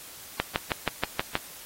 click train, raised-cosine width 0.3 ms, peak -8 dBFS, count 7, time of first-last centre 0.4-1.354 s, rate 6.29 Hz, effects white hiss -45 dBFS RMS until 1.65 s + AAC 48 kbps

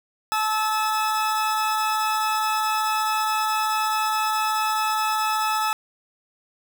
40% pulse tone pair together, 865.1 / 1300 Hz, A5 / E6, -30 / -24 cents, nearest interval perfect fifth, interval 706 cents, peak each -23 dBFS, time 0.32-5.73 s, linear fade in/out 0 ms, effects none

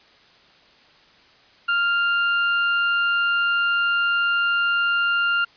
35% pulse tone, 1396.9 Hz, F6, in tune, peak -16 dBFS, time 1.68-5.45 s, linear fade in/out 10 ms, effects white hiss -53 dBFS RMS until 5.56 s + resampled to 11025 Hz

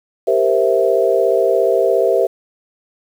sine chord, C dominant seventh, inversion second, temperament equal, 392 / 466.2 / 523.3 / 659.3 Hz, G4 / Bb4 / C5 / E5, 0 / 0 / 0 / 0 cents, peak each -17 dBFS, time 0.27-2.27 s, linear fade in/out 10 ms, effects 7-bit

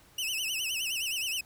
sawtooth tone with vibrato, 2794 Hz, F7, in tune, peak -27 dBFS, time 0.18-1.41 s, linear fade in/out 5 ms, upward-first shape sine, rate 9.6 Hz, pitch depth 160 cents each way, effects pink hiss -59 dBFS RMS until 1.45 s

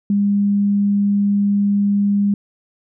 sine tone, 202.2 Hz, G#3, 46 cents flat, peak -13 dBFS, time 0.1-2.34 s, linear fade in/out 2 ms, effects none

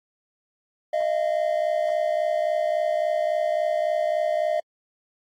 triangle tone pair together, 618.4 / 682 Hz, D#5 / F5, -11 / -41 cents, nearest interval major second, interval 170 cents, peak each -21 / -23 dBFS, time 0.93-4.6 s, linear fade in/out 5 ms, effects AAC 48 kbps

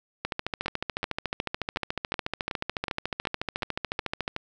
two click trains, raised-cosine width 0.3 ms, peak -12 / -14 dBFS, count 57 / 11, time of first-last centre 0.25-4.279 / 0.66-4.364 s, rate 13.9 / 2.7 Hz, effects none

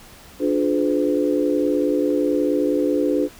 sine chord, D diminished seventh, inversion none, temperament just, 293.7 / 352.4 / 422.9 / 507.5 Hz, D4 / F4 / Ab4 / Cb5, 0 / +16 / +31 / +47 cents, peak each -20 / -24 / -24 / -23 dBFS, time 0.39-3.29 s, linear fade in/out 50 ms, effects pink hiss -45 dBFS RMS until 3.39 s

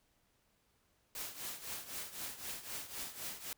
white noise with tremolo, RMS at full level -41 dBFS, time 1.15-3.53 s, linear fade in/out 2 ms, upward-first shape triangle, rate 3.9 Hz, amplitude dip 80%, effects pink hiss -75 dBFS RMS until 3.57 s

